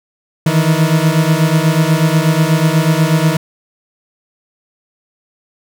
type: beating tone pair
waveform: 40% pulse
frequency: 154.9 / 163.1 Hz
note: D#3 / E3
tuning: -7 / -18 cents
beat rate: 8.2 Hz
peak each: -12 dBFS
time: 0.46-3.37 s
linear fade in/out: 5 ms
effects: none